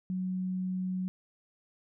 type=tone; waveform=sine; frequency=185 Hz; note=F#3; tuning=in tune; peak=-30 dBFS; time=0.1-1.08 s; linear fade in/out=0 ms; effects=none